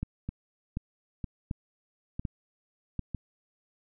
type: two click trains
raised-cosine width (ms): 5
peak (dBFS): -21 / -19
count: 4 / 5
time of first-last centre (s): 0.29-3.147 / 0.03-2.993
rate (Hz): 1.05 / 1.35
effects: none